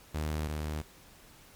sawtooth tone pair in turn, 76.8 / 76.27 Hz, D#2 / D#2, -22 / -34 cents, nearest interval unison, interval 12 cents, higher first, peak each -27 / -29 dBFS, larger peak first, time 0.14-0.48 / 0.48-0.82 s, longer neither, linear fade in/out 10 ms, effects pink hiss -56 dBFS RMS until 1.55 s + MP3 96 kbps

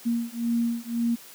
sine beating tone pair, 233.1 / 235 Hz, A#3 / A#3, 0 / +14 cents, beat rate 1.9 Hz, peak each -26 dBFS, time 0.05-1.16 s, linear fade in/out 20 ms, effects white hiss -47 dBFS RMS until 1.34 s + high-pass 150 Hz 12 dB/octave

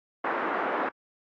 white band-pass noise, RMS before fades -29 dBFS, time 0.24-0.89 s, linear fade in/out 5 ms, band 270 to 1500 Hz, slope 24 dB/octave, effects AAC 32 kbps

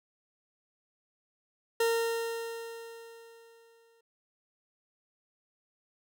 40% pulse tone with exponential decay, 460 Hz, A#4, 23 cents flat, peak -23 dBFS, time 1.8-4.01 s, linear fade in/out 5 ms, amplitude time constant 480 ms, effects none

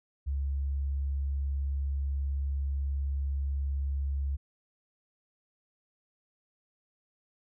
sine tone, 69.3 Hz, C#2, in tune, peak -28 dBFS, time 0.26-4.37 s, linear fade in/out 20 ms, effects none

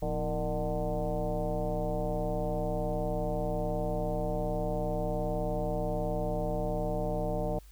sine tone with frequency modulation, 317.3 Hz, D#4, 34 cents sharp, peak -28 dBFS, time 0.02-7.59 s, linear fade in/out 5 ms, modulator 143 Hz, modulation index 2.9, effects added 50 Hz sine -50 dBFS peak until 7.71 s + white hiss -62 dBFS RMS until 7.71 s

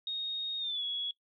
sine tone with pitch glide, 3726 to 3358 Hz, A#7 to G#7, -2 to +18 cents, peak -32 dBFS, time 0.07-1.11 s, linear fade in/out 2 ms, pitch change -180 cents, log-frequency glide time 0.59-0.83 s, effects noise-tail reverb RT60 0.1 s tail -20 dB re dry

